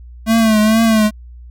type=tone with vibrato; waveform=square; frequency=220 Hz; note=A3; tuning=in tune; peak=-10 dBFS; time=0.26-1.11 s; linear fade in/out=50 ms; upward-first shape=triangle; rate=2.2 Hz; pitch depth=70 cents each way; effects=added 60 Hz sine -33 dBFS peak until 1.5 s